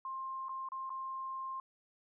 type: tone with dropouts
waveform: sine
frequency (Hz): 1058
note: C6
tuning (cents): +19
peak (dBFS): -38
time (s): 0.05-1.6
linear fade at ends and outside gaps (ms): 2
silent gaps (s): 0.485-0.492 / 0.688-0.719 / 0.895-0.902
effects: none